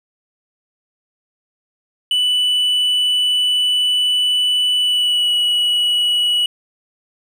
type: tone with pitch glide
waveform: triangle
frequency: 2976 to 2932 Hz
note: F#7 to F#7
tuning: +9 to -16 cents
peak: -12 dBFS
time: 2.11-6.46 s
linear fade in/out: 2 ms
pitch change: -25 cents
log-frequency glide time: 4.78-5.33 s
effects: 9-bit